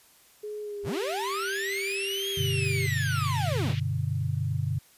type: tone with pitch glide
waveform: sine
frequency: 420.8 to 392.6 Hz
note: G#4 to G4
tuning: +23 to +3 cents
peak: -33 dBFS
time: 0.43-2.87 s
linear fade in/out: 10 ms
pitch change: -120 cents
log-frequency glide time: 0.62-0.98 s
type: linear two-way sweep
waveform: 40% pulse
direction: up then down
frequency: 32.96 to 3322 to 32.96 Hz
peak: -29 dBFS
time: 0.83-3.76 s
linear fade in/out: 50 ms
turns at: 2.3 s
type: band-pass noise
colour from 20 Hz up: white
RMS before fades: -42 dBFS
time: 0.93-3.8 s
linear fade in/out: 5 ms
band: 1900 to 3600 Hz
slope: 24 dB/octave
type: chord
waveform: sine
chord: G major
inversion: none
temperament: equal with one note detuned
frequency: 96.54 / 123.47 / 146.83 Hz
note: G2 / B2 / D3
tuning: -26 / 0 / 0 cents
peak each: -30 dBFS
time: 2.37-4.79 s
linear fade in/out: 10 ms
effects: white hiss -58 dBFS RMS until 4.97 s + resampled to 32000 Hz